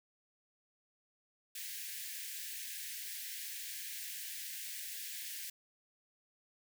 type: high-pass noise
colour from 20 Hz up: white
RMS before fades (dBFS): -44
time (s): 1.55-5.5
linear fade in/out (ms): 5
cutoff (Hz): 1600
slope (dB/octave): 96
effects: none